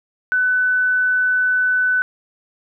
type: tone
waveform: sine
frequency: 1500 Hz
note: F#6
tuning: 23 cents sharp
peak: -14 dBFS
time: 0.32-2.02 s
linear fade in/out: 0 ms
effects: none